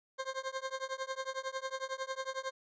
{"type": "tone with tremolo", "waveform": "20% pulse", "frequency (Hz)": 529, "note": "C5", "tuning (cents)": 19, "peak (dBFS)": -28, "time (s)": [0.18, 2.51], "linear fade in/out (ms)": 20, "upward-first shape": "triangle", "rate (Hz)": 11, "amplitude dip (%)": 100, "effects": ["resampled to 16000 Hz"]}